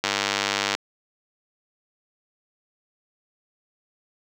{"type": "click train", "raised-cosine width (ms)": 0.2, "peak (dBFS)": -4, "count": 72, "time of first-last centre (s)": [0.04, 0.75], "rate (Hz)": 100, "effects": ["high-pass 150 Hz 12 dB/octave", "7-bit"]}